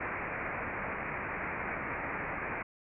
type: low-pass noise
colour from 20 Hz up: white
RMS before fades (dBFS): -37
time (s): 0-2.63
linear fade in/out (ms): 10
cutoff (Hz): 2400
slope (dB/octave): 96
effects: none